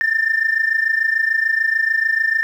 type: tone pair together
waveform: sine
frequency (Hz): 1773.2 / 1800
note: A6 / A6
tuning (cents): +13 / +39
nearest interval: unison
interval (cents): 26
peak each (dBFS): -18 / -16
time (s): 0.01-2.43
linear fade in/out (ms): 0
effects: tanh soft clip ceiling -9 dBFS + 8-bit